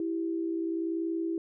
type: tone pair together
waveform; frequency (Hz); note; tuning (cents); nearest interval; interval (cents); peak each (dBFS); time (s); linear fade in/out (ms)
sine; 330 / 390.9; E4 / G4; +2 / -5; minor third; 293; -29 / -37; 0-1.38; 2
effects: none